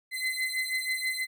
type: beating tone pair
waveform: 35% pulse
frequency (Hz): 2040 / 2046.2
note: C7 / C7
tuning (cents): -44 / -39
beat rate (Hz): 6.2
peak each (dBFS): -30 / -30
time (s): 0.11-1.27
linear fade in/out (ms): 50
effects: none